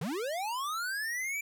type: linear sweep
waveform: square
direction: up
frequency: 130.81 to 2349 Hz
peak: -33 dBFS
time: 0.01-1.41 s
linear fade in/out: 5 ms
effects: none